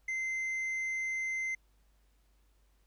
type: tone with tanh clipping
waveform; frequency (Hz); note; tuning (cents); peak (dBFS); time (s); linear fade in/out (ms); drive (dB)
sine; 2074; C7; -16; -33; 0.08-1.55; 5; 4
effects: added 50 Hz sine -65 dBFS peak until 2.86 s + pink hiss -75 dBFS RMS until 2.86 s